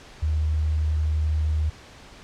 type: tone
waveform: sine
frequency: 77.1 Hz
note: D#2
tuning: 15 cents flat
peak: -20 dBFS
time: 0.22-1.7 s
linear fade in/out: 10 ms
effects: pink hiss -46 dBFS RMS until 2.23 s + low-pass 6000 Hz 12 dB/octave